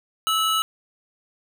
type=tone pair together; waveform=square; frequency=1305 / 2933 Hz; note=E6 / F#7; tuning=-18 / -16 cents; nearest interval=octave + major second; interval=1402 cents; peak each=-22 / -24 dBFS; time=0.27-0.62 s; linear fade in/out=0 ms; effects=none